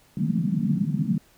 white band-pass noise, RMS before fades -24 dBFS, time 0.17-1.18 s, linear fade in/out 2 ms, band 150 to 220 Hz, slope 48 dB/octave, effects pink hiss -58 dBFS RMS until 1.37 s

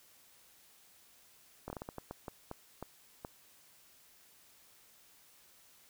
slowing click train, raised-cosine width 1 ms, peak -27 dBFS, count 12, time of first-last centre 1.68-3.249 s, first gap 21 ms, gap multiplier 1.35, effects white hiss -63 dBFS RMS until 5.89 s

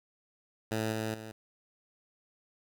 10% pulse tone with level steps, 110 Hz, A2, in tune, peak -22 / -24 / -34 dBFS, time 0.71-1.32 s, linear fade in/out 10 ms, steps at 0.92 / 1.14 s, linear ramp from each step 2 ms, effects none

